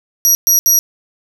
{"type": "tone bursts at uneven times", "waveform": "30% pulse", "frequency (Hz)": 5760, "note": "F#8", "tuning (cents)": -47, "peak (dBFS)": -4, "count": 3, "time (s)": [[0.25, 0.35], [0.47, 0.59], [0.66, 0.79]], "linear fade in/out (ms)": 0, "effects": []}